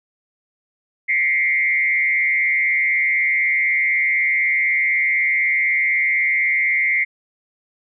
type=tone with frequency modulation; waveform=sine; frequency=2108 Hz; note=C7; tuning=12 cents sharp; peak=-15 dBFS; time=1.08-7.05 s; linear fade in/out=20 ms; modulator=144 Hz; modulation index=0.81; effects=none